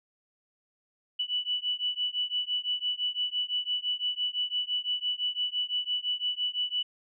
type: beating tone pair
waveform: sine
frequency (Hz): 2960 / 2965.9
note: F#7 / F#7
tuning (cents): 0 / +3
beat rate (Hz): 5.9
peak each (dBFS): -31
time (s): 1.19-6.83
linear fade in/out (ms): 10
effects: none

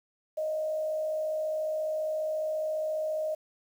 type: tone with frequency modulation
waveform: sine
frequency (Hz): 622.3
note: D#5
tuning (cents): 0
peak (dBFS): -28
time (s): 0.37-3.35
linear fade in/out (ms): 10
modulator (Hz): 54.6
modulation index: 0.32
effects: 9-bit

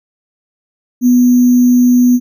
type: tone with sample-and-hold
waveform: sine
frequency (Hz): 246.9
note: B3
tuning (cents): 0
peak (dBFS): -5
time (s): 1.01-2.2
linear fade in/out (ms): 50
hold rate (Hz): 6300
effects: none

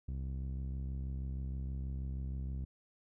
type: tone with low-pass filter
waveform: sawtooth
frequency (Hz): 66.3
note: C2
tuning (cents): +23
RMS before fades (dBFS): -39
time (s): 0.08-2.65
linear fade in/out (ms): 5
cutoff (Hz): 170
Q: 0.86
effects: none

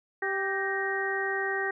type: harmonic tone with a mistuned harmonic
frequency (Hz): 390.3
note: G4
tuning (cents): -8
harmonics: 1 / 2 / 3 / 4 / 5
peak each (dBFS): -32 / -35 / -40 / -34 / -31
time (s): 0.22-1.71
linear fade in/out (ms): 5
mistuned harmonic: 5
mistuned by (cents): -69
effects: none

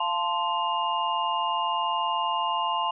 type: tone cluster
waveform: sine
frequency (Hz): 693 / 880 / 1041 / 2829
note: F5 / A5 / C6 / F7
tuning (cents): -14 / 0 / -9 / +22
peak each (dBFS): -33 / -28 / -27 / -33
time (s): 0-2.91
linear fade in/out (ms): 5
effects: none

